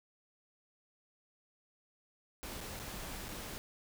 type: noise with dropouts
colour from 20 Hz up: pink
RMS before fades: -44 dBFS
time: 2.43-3.58 s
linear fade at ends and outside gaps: 0 ms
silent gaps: 2.606-2.611 / 2.792-2.798 / 3.284-3.289 s
effects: none